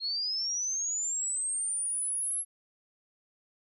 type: linear sweep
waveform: sine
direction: up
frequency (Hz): 4199 to 11175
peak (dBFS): -29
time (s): 0-2.45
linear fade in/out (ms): 50
effects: none